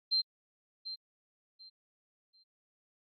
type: tone with echo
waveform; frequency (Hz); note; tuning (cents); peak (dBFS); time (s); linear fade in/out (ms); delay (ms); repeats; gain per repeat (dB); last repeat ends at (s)
sine; 4145; C8; -17; -26; 0.11-0.22; 20; 740; 3; -12; 2.44
effects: AAC 32 kbps